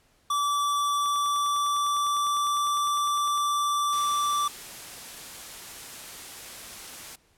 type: tone with pitch glide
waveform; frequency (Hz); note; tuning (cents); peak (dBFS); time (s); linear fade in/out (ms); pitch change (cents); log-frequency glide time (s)
square; 1158 to 1168.1; D6 to D6; -25 to -10; -24; 0.3-4.48; 5; +15; 1-2.79
type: click train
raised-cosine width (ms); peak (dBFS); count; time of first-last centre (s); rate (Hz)
0.3; -30; 24; 1.06-3.376; 9.93
type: noise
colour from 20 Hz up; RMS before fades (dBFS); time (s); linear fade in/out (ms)
white; -41; 3.92-7.16; 10
effects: pink hiss -64 dBFS RMS until 7.37 s + low-pass 12000 Hz 12 dB/octave